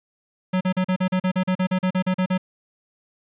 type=tone bursts; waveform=square; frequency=185 Hz; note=F#3; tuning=in tune; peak=-19 dBFS; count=16; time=0.53-2.379 s; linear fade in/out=10 ms; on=79 ms; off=39 ms; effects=resampled to 8000 Hz + 10-bit